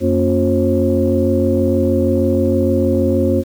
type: tone cluster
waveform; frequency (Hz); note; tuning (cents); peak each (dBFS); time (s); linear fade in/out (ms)
sine; 90.1 / 228.8 / 275.2 / 357.3 / 536; F#2 / A#3 / C#4 / F4 / C5; -45 / -32 / -12 / +40 / +42; -18; 0-3.44; 50
effects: tanh soft clip ceiling -2 dBFS + 7-bit